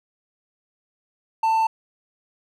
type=tone; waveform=triangle; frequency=891 Hz; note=A5; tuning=22 cents sharp; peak=-15 dBFS; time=1.43-1.67 s; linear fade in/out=5 ms; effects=none